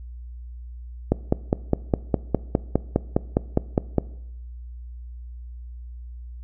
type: click train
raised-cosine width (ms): 2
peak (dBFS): -4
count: 15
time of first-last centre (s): 1.12-3.983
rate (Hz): 4.89
effects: noise-tail reverb RT60 0.8 s tail -20 dB re dry + added 60 Hz sine -35 dBFS peak until 6.43 s